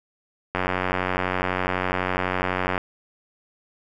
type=click train; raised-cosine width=0.5 ms; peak=-8 dBFS; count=206; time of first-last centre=0.55-2.778 s; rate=92 Hz; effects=none